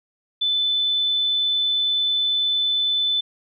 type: tone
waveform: sine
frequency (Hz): 3511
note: A7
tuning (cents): -4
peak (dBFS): -18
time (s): 0.41-3.21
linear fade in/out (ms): 10
effects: none